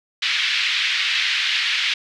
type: band-pass noise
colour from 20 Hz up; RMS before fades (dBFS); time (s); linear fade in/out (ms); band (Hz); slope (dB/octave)
pink; -21; 0.22-1.94; 5; 2000 to 4000; 24
effects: none